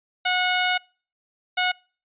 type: tone pair in turn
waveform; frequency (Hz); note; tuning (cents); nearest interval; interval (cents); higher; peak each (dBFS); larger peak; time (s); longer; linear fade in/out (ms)
10% pulse; 730 / 730; F#5 / F#5; -24 / -24; unison; 0; neither; -11; neither; 0.25-0.78 / 1.57-1.72; first; 10
effects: noise-tail reverb RT60 0.4 s tail -26 dB re dry + resampled to 8000 Hz